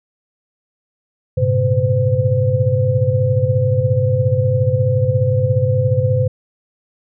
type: tone cluster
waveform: sine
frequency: 100.9 / 115.4 / 132.3 / 511 Hz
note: G#2 / A#2 / C3 / C5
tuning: -49 / -17 / +20 / -41 cents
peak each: -18 dBFS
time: 1.37-6.28 s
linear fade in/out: 10 ms
effects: none